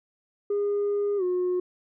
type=tone with pitch glide; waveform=sine; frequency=408.1 to 361.5 Hz; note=G#4 to F#4; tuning=-30 to -40 cents; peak=-21 dBFS; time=0.5-1.6 s; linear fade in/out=5 ms; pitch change=-210 cents; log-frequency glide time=1.17-1.23 s; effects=tanh soft clip ceiling -21 dBFS